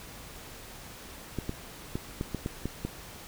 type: clicks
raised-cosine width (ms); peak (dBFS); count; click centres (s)
3; -18; 8; 1.387 / 1.494 / 1.955 / 2.211 / 2.347 / 2.461 / 2.656 / 2.85
effects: pink hiss -46 dBFS RMS until 3.27 s